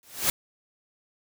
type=noise with exponential growth; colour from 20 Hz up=white; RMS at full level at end=-20 dBFS; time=0.03-0.3 s; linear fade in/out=1 ms; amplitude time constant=58 ms; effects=none